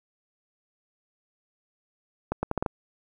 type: accelerating click train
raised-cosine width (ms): 1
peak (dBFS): -12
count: 6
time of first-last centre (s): 2.32-2.662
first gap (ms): 110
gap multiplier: 0.76
effects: 9-bit